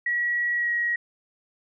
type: tone with pitch glide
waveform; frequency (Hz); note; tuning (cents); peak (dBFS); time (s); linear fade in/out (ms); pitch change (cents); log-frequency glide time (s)
sine; 1921 to 1900; B6 to A#6; -48 to +33; -22; 0.06-0.96; 5; -19; 0.55-0.7
effects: none